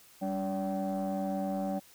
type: tone cluster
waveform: sine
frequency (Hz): 195.6 / 286.1 / 572 / 766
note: G3 / D4 / D5 / G5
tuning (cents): -4 / -45 / -46 / -40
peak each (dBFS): -32 / -36 / -35 / -36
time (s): 0.21-1.8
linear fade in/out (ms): 20
effects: tanh soft clip ceiling -25 dBFS + white hiss -58 dBFS RMS until 1.94 s